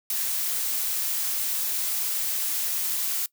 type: noise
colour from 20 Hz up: blue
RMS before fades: -27 dBFS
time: 0.1-3.26 s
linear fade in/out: 2 ms
effects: noise-tail reverb RT60 0.1 s tail -22 dB re dry